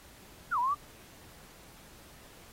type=linear two-way sweep; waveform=sine; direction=down then up; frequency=1544 to 932.3 to 1204 Hz; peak=-26 dBFS; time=0.51-0.75 s; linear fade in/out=20 ms; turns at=0.59 s; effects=pink hiss -55 dBFS RMS until 2.52 s + AAC 48 kbps